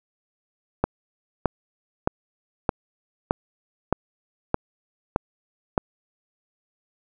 click train, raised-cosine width 1 ms, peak -5 dBFS, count 9, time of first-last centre 0.84-5.778 s, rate 1.62 Hz, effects none

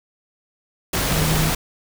sine tone in noise, 157 Hz, D#3, 16 cents sharp, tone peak -20 dBFS, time 1.11-1.5 s, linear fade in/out 5 ms, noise pink, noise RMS -21 dBFS, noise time 0.93-1.55 s, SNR -2 dB, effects none

